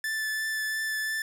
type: tone with vibrato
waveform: 45% pulse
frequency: 1753 Hz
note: A6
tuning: 7 cents flat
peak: -28 dBFS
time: 0.04-1.22 s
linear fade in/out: 2 ms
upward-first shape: triangle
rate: 2.9 Hz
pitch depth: 13 cents each way
effects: none